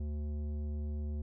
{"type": "tone with tanh clipping", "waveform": "triangle", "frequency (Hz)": 74.3, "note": "D2", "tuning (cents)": 21, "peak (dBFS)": -36, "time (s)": [0, 1.22], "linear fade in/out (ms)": 5, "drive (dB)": 16, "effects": []}